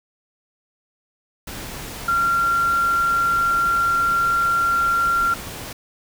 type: tone in noise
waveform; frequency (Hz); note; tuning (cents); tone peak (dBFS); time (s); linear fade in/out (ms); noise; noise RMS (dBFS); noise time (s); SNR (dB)
sine; 1378; F6; -24; -16; 2.08-5.34; 5; pink; -33; 1.47-5.73; +14
effects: none